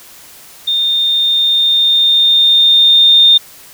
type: tone with level ramp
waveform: sine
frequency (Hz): 3637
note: A#7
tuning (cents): -43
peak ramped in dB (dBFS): -11 to -3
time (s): 0.67-3.38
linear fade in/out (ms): 10
effects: white hiss -38 dBFS RMS until 3.73 s